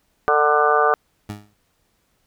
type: harmonic tone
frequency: 149.1 Hz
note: D3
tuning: 27 cents sharp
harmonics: 3 / 4 / 5 / 6 / 7 / 8 / 9 / 10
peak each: -20 / -23 / -20 / -28 / -29 / -18 / -30 / -23 dBFS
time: 0.28-0.94 s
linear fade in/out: 0 ms
type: tone with exponential decay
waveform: 20% pulse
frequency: 103.83 Hz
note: G#2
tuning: in tune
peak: -21 dBFS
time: 1.29-1.54 s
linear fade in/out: 5 ms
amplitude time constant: 53 ms
effects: pink hiss -66 dBFS RMS until 2.26 s